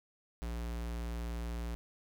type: tone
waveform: square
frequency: 58.27 Hz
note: A#1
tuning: in tune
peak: -37 dBFS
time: 0.42-1.75 s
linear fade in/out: 0 ms
effects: none